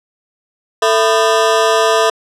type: ring-modulated tone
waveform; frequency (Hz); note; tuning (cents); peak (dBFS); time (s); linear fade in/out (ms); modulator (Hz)
25% pulse; 555; C#5; +2; -3; 0.82-2.1; 5; 110
effects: low-pass 8000 Hz 12 dB/octave